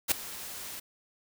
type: noise with ADSR envelope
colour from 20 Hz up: white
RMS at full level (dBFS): -22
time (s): 0.08-0.8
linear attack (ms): 36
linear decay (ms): 5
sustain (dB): -19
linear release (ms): 8
effects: none